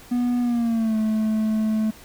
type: tone with pitch glide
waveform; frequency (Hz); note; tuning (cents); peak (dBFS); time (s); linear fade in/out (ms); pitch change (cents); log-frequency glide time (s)
triangle; 244.2 to 217.6; B3 to A3; -19 to -19; -17; 0.11-1.91; 10; -200; 0.41-0.97
effects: pink hiss -46 dBFS RMS until 2.04 s